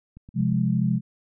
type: click train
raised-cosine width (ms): 5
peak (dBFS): -31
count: 4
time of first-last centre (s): 0.17-0.528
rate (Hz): 8.38
type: chord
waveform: sine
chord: F minor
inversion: second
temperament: equal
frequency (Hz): 130.81 / 174.61 / 207.7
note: C3 / F3 / Ab3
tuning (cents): 0 / 0 / 0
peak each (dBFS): -24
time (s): 0.34-1.01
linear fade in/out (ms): 50
effects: none